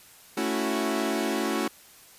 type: chord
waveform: sawtooth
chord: F# minor seventh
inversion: first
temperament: equal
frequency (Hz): 220 / 277.2 / 329.6 / 370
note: A3 / C#4 / E4 / F#4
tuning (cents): 0 / 0 / 0 / 0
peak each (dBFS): -27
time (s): 0.37-1.68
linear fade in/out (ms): 5
effects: white hiss -52 dBFS RMS until 2.18 s + resampled to 32000 Hz